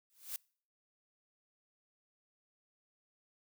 blue noise with exponential growth, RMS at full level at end -37 dBFS, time 0.1-0.36 s, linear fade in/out 0 ms, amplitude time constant 56 ms, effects noise-tail reverb RT60 0.5 s tail -26 dB re dry

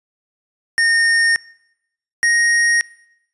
square tone pair in turn, 1837 / 1870.2 Hz, A#6 / A#6, -26 / +5 cents, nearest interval unison, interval 31 cents, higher second, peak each -13 dBFS, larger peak neither, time 0.78-1.36 / 2.23-2.81 s, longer neither, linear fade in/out 0 ms, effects noise-tail reverb RT60 0.8 s tail -23 dB re dry + resampled to 24000 Hz

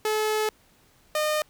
sawtooth tone pair in turn, 430.3 / 610 Hz, A4 / D#5, -39 / -34 cents, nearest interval tritone, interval 605 cents, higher second, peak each -19 dBFS, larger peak neither, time 0.05-0.49 / 1.15-1.42 s, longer first, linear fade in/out 2 ms, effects pink hiss -60 dBFS RMS until 1.49 s

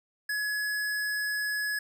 square tone, 1691 Hz, G#6, 31 cents sharp, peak -29 dBFS, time 0.29-1.79 s, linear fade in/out 5 ms, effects none

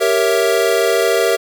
square chord, G diminished seventh, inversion none, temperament equal, 392 / 466.2 / 554.4 / 659.3 Hz, G4 / Bb4 / Db5 / Fb5, 0 / 0 / 0 / 0 cents, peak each -19 / -17 / -22 / -19 dBFS, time 0-1.37 s, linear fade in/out 20 ms, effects none

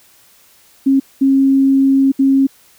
sine tone bursts at uneven times, 270.7 Hz, C#4, 41 cents flat, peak -8 dBFS, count 3, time 0.86-1 / 1.21-2.12 / 2.19-2.47 s, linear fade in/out 10 ms, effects white hiss -49 dBFS RMS until 2.78 s

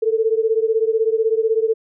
sine beating tone pair, 440 / 456 Hz, A4 / A#4, 0 / -38 cents, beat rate 16 Hz, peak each -17 / -19 dBFS, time 0.02-1.74 s, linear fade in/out 10 ms, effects none

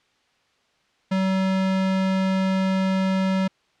square tone, 190 Hz, F#3, 46 cents sharp, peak -20 dBFS, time 1.11-3.48 s, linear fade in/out 10 ms, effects white hiss -64 dBFS RMS until 3.8 s + low-pass 4000 Hz 12 dB/octave

